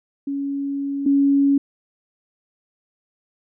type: tone pair in turn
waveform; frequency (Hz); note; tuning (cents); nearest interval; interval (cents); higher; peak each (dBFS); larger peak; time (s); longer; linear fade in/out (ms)
sine; 279.2 / 279.2; C#4 / C#4; +13 / +13; unison; 0; neither; -22 / -13; second; 0.27-1.06 / 1.06-1.58; first; 5
effects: none